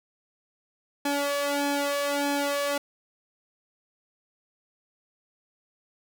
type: tone with flanger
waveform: sawtooth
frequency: 285 Hz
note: C#4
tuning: 48 cents sharp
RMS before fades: -27 dBFS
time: 1.05-2.78 s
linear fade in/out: 5 ms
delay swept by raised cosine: 1.2 to 1.71 ms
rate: 1.6 Hz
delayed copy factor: +1
effects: none